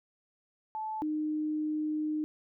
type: tone pair in turn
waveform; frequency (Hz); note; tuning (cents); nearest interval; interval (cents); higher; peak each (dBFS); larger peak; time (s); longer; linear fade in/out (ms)
sine; 870 / 306.1; A5 / D#4; -20 / -28; octave + tritone; 1808; first; -33 / -29; second; 0.75-1.02 / 1.02-2.24; second; 0
effects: none